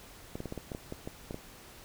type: clicks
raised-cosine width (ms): 2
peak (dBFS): -24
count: 11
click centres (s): 0.355 / 0.404 / 0.457 / 0.524 / 0.577 / 0.718 / 0.749 / 0.924 / 1.075 / 1.309 / 1.344
effects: pink hiss -52 dBFS RMS until 1.84 s